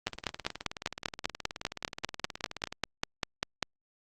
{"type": "two click trains", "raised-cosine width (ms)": 0.2, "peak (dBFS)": [-11, -20], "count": [19, 51], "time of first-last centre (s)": [[0.07, 3.627], [0.08, 2.726]], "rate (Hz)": [5.06, 18.9], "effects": ["Opus 32 kbps"]}